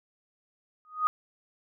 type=tone with exponential growth; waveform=sine; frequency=1244.5 Hz; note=D#6; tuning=in tune; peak=-18 dBFS; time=0.85-1.07 s; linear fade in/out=0 ms; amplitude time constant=46 ms; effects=none